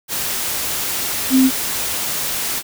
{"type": "tone in noise", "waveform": "sine", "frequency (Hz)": 261.6, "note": "C4", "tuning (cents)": 0, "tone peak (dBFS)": -9, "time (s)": [1.3, 1.51], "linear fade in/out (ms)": 50, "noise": "white", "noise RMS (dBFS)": -22, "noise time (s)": [0.08, 2.63], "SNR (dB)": 10, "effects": []}